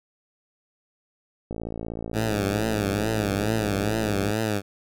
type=click train; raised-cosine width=2 ms; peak=-19 dBFS; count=158; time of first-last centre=1.51-4.304 s; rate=56.2 Hz
type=tone with vibrato; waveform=10% pulse; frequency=104.7 Hz; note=G#2; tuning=15 cents sharp; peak=-15 dBFS; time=2.13-4.62 s; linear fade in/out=50 ms; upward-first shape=triangle; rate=2.3 Hz; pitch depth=130 cents each way
effects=none